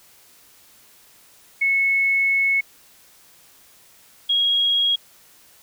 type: tone pair in turn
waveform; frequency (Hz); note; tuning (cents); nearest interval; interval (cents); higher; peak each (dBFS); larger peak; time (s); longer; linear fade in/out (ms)
sine; 2197 / 3292; C#7 / G#7; -16 / -16; perfect fifth; 700; second; -16; neither; 1.61-2.61 / 4.29-4.96; first; 10
effects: white hiss -52 dBFS RMS until 5.62 s